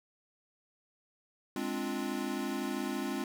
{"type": "chord", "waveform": "square", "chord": "D half-diminished seventh", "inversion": "second", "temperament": "equal", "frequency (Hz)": [207.7, 261.6, 293.7, 349.2], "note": ["Ab3", "C4", "D4", "F4"], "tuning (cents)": [0, 0, 0, 0], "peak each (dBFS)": [-40, -38, -40, -40], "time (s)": [1.56, 3.24], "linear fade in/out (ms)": 2, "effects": []}